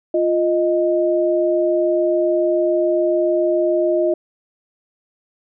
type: tone pair together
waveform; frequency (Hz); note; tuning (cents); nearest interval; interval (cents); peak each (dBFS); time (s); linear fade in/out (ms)
sine; 349.2 / 622.2; F4 / D#5; 0 / 0; minor seventh; 1000; -17; 0.14-4.14; 5
effects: none